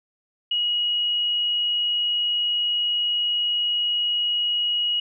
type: tone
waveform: sine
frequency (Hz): 2900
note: F#7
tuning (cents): -35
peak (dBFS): -20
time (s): 0.51-5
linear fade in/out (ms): 5
effects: none